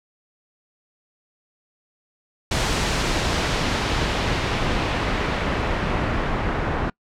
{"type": "noise with low-pass filter sweep", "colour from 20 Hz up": "pink", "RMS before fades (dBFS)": -23, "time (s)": [2.51, 6.9], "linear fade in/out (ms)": 5, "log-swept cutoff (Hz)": [6900, 1500], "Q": 0.79, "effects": ["noise-tail reverb RT60 0.1 s tail -25 dB re dry"]}